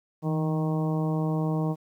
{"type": "harmonic tone with a mistuned harmonic", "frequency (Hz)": 155.9, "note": "D#3", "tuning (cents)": 4, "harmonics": [1, 2, 3, 4, 5, 6, 7], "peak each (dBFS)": [-25, -31, -35, -37, -39, -41, -42], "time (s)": [0.22, 1.76], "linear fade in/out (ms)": 50, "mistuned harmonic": 1, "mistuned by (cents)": 45, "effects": ["10-bit"]}